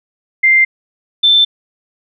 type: tone pair in turn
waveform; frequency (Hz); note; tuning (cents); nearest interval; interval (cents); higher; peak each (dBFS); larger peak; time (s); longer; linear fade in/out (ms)
sine; 2093 / 3544; C7 / A7; 0 / +12; major sixth; 912; second; -6; neither; 0.43-0.65 / 1.23-1.45; neither; 10
effects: none